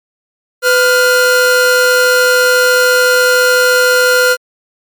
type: tone pair together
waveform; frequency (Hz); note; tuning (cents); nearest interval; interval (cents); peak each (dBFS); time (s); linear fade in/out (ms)
45% pulse; 502 / 1412.1; B4 / F6; +28 / +19; octave + tritone; 1791; -10; 0.62-4.37; 50
effects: MP3 96 kbps